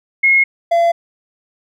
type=tone pair in turn; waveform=sine / triangle; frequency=2160 / 680.4 Hz; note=C#7 / F5; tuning=-45 / -45 cents; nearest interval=octave + minor sixth; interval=2000 cents; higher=first; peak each=-8 dBFS; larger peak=neither; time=0.23-0.44 / 0.71-0.92 s; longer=neither; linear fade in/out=10 ms; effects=none